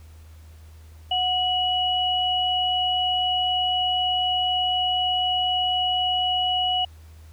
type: tone pair together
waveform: sine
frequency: 734 / 2924 Hz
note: F#5 / F#7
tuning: -14 / -21 cents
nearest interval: 2 octaves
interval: 2393 cents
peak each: -24 / -22 dBFS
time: 1.11-6.85 s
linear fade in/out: 5 ms
effects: added 79 Hz sine -43 dBFS peak until 7.32 s + pink hiss -57 dBFS RMS until 7.32 s